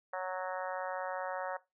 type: harmonic tone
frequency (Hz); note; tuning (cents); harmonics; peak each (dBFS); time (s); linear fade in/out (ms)
185; F#3; 0; 3 / 4 / 5 / 6 / 7 / 8 / 9 / 10; -39 / -41 / -43 / -45 / -46 / -47 / -48 / -49; 0.13-1.57; 5
effects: noise-tail reverb RT60 0.2 s tail -17 dB re dry